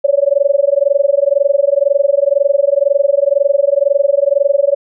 sine tone with amplitude modulation, 563 Hz, C#5, 27 cents sharp, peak -5 dBFS, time 0.04-4.75 s, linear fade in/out 10 ms, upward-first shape sine, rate 22 Hz, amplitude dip 100%, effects none

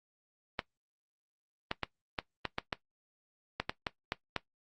clicks, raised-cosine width 0.3 ms, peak -15 dBFS, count 12, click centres 0.592 / 1.714 / 1.833 / 2.188 / 2.453 / 2.584 / 2.728 / 3.6 / 3.695 / 3.868 / 4.121 / 4.363 s, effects noise-tail reverb RT60 0.1 s tail -17 dB re dry + Opus 32 kbps

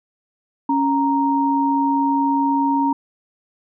sine tone pair together, 277.2 / 932.4 Hz, C#4 / A#5, 0 / 0 cents, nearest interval octave + major sixth, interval 2100 cents, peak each -18 dBFS, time 0.69-2.93 s, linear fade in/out 5 ms, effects none

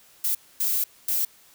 violet noise bursts at uneven times, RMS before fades -24 dBFS, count 3, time 0.24-0.35 / 0.6-0.84 / 1.08-1.25 s, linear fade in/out 5 ms, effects white hiss -55 dBFS RMS until 1.54 s

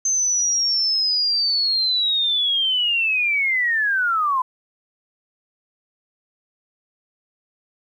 sine linear sweep, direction down, 6272 to 1000 Hz, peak -17 dBFS, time 0.05-4.42 s, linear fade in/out 5 ms, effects 9-bit

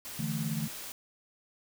white noise, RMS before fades -42 dBFS, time 0.05-0.92 s, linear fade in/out 0 ms
sine chord, D suspended second, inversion none, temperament equal, 146.83 / 164.81 / 220 Hz, D3 / E3 / A3, 0 / 0 / 0 cents, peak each -35 dBFS, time 0.19-0.68 s, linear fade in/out 5 ms
effects none

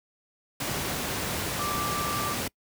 sine tone in noise, 1174.7 Hz, D6, in tune, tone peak -30 dBFS, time 1.59-2.34 s, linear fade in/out 5 ms, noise pink, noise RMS -30 dBFS, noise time 0.6-2.48 s, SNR -3 dB, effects noise-tail reverb RT60 0.1 s tail -26 dB re dry + high-pass 80 Hz 12 dB/octave

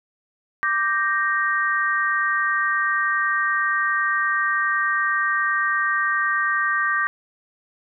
sine chord, G minor, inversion second, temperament equal, 1174.7 / 1568 / 1864.7 Hz, D6 / G6 / Bb6, 0 / 0 / 0 cents, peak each -23 dBFS, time 0.63-7.07 s, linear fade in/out 0 ms, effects none

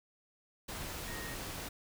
sine tone in noise, 1865 Hz, A#6, in tune, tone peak -46 dBFS, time 1.07-1.35 s, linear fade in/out 10 ms, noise pink, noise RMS -42 dBFS, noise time 0.68-1.69 s, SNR -7 dB, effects none

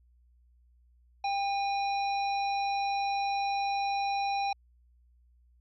harmonic tone with a mistuned harmonic, 796 Hz, G5, 26 cents sharp, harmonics 1 / 3 / 5 / 7, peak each -28 / -38 / -42 / -45 dBFS, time 1.24-4.53 s, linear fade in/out 5 ms, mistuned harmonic 3, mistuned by +48 cents, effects added 60 Hz sine -60 dBFS peak until 5.6 s

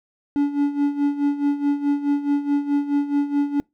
triangle tone with tremolo, 286.4 Hz, D4, 43 cents flat, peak -13 dBFS, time 0.36-3.6 s, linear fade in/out 0 ms, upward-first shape sine, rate 4.7 Hz, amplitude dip 75%, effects noise-tail reverb RT60 0.2 s tail -26 dB re dry

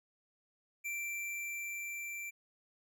square tone with level ramp, 2349 Hz, D7, in tune, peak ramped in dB -37 to -41 dBFS, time 0.84-2.31 s, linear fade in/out 20 ms, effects none

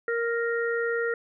harmonic tone, 466.2 Hz, A#4, in tune, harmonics 1 / 3 / 4, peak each -26 / -31 / -32 dBFS, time 0.08-1.14 s, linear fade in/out 2 ms, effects none

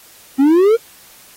triangle exponential sweep, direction up, 261.6 to 473.9 Hz, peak -6 dBFS, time 0.38-0.77 s, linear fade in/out 20 ms, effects white hiss -44 dBFS RMS until 1.36 s + AAC 48 kbps

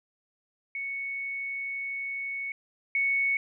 sine tone pair in turn, 2217 / 2217 Hz, C#7 / C#7, 0 / 0 cents, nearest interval unison, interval 0 cents, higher neither, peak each -31 / -23 dBFS, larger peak second, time 0.75-2.52 / 2.95-3.37 s, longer first, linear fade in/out 2 ms, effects none

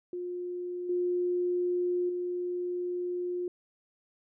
sine tone with level steps, 356.1 Hz, F4, 34 cents sharp, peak -33 / -26 / -30 dBFS, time 0.13-3.48 s, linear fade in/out 2 ms, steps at 0.89 / 2.09 s, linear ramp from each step 5 ms, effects none

